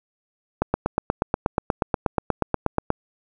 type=click train; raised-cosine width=1 ms; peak=-5 dBFS; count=20; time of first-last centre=0.62-2.904 s; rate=8.32 Hz; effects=none